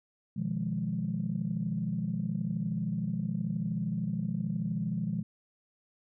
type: chord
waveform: sine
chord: F half-diminished seventh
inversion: second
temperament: equal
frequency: 123.47 / 155.56 / 174.61 / 207.7 Hz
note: Cb3 / Eb3 / F3 / Ab3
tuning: 0 / 0 / 0 / 0 cents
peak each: -37 / -36 / -33 / -34 dBFS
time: 0.36-5.23 s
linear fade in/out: 10 ms
effects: tanh soft clip ceiling -20 dBFS